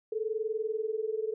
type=tone pair together; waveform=sine; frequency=429.2 / 449.7 Hz; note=A4 / A4; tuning=-43 / +38 cents; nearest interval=minor second; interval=81 cents; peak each=-32 / -33 dBFS; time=0.12-1.34 s; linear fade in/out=5 ms; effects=none